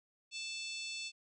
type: harmonic tone with a mistuned harmonic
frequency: 880 Hz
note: A5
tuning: in tune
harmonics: 3 / 4 / 5 / 6 / 7 / 8 / 9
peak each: -43 / -47 / -46 / -52 / -54 / -54 / -52 dBFS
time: 0.31-1.12 s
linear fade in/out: 50 ms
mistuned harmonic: 6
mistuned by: +32 cents
effects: none